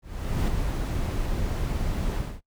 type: noise with ADSR envelope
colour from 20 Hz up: brown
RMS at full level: -23 dBFS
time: 0.02-2.41 s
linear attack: 460 ms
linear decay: 4 ms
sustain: -4 dB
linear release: 240 ms
effects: noise-tail reverb RT60 0.1 s tail -20 dB re dry